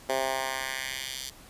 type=tone with high-pass filter sweep; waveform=10% pulse; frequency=132.6 Hz; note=C3; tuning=23 cents sharp; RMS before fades=-32 dBFS; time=0.09-1.3 s; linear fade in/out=5 ms; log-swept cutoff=510 to 4400 Hz; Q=1.3; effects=pink hiss -51 dBFS RMS until 1.49 s + resampled to 32000 Hz